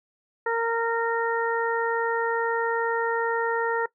harmonic tone, 461.2 Hz, A#4, 19 cents flat, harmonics 1 / 2 / 3 / 4, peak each -25 / -28 / -30 / -31 dBFS, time 0.46-3.86 s, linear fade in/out 5 ms, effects noise-tail reverb RT60 0.1 s tail -20 dB re dry

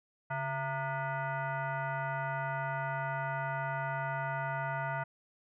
sine tone with frequency modulation, 391 Hz, G4, 4 cents flat, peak -32 dBFS, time 0.3-5.04 s, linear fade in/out 10 ms, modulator 531 Hz, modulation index 2.5, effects none

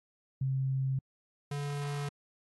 sine / square tone pair in turn, 133.3 / 143.68 Hz, C3 / D3, +33 / -38 cents, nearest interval minor second, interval 129 cents, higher second, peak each -28 / -34 dBFS, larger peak first, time 0.41-0.99 / 1.51-2.09 s, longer neither, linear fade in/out 5 ms, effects AAC 32 kbps

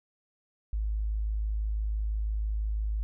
sine tone, 53 Hz, G#1, 36 cents sharp, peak -27 dBFS, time 0.73-3.03 s, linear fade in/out 0 ms, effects none

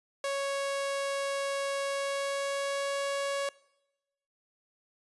sawtooth tone with pitch glide, 554.4 to 557.9 Hz, C#5 to C#5, 0 to +11 cents, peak -26 dBFS, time 0.24-3.49 s, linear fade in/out 2 ms, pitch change +11 cents, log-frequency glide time 1.82-2.93 s, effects noise-tail reverb RT60 0.9 s tail -22 dB re dry + resampled to 24000 Hz

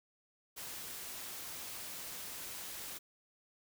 white noise, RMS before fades -45 dBFS, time 0.56-2.99 s, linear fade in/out 20 ms, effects none

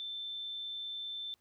sine tone, 3545 Hz, A7, 12 cents sharp, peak -38 dBFS, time 0-1.34 s, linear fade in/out 0 ms, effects pink hiss -75 dBFS RMS until 1.4 s

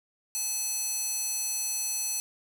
square tone with high-pass filter, 860 Hz, A5, 40 cents flat, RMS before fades -31 dBFS, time 0.35-2.2 s, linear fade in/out 0 ms, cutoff 6500 Hz, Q 1.6, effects 8-bit

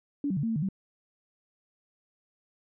sine tone with pitch steps, 285.8 / 190.2 / 144.4 / 227.1 / 224.8 / 150.9 / 192.5 Hz, D4 / F#3 / D3 / A#3 / A3 / D3 / G3, -47 / +48 / -29 / -45 / +37 / +47 / -31 cents, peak -26 dBFS, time 0.24-0.688 s, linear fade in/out 2 ms, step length 64 ms, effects none

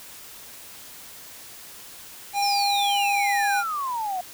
square tone, 807 Hz, G#5, 50 cents flat, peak -22 dBFS, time 2.33-3.64 s, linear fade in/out 50 ms
sine exponential sweep, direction down, 5588 to 707 Hz, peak -25 dBFS, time 2.42-4.21 s, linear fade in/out 5 ms
effects white hiss -43 dBFS RMS until 4.33 s

